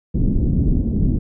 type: low-pass noise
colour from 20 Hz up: pink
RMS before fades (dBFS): -17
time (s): 0.14-1.19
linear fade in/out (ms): 10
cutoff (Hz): 290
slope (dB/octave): 24
effects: none